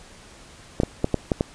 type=clicks; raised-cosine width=2 ms; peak=-6 dBFS; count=6; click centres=0.801 / 0.834 / 1.044 / 1.143 / 1.318 / 1.409 s; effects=pink hiss -47 dBFS RMS until 1.54 s + resampled to 22050 Hz